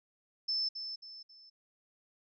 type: tone with echo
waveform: sine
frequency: 5274 Hz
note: E8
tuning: in tune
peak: -30 dBFS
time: 0.48-0.69 s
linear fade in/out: 10 ms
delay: 270 ms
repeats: 3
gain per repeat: -8 dB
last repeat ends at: 1.5 s
effects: none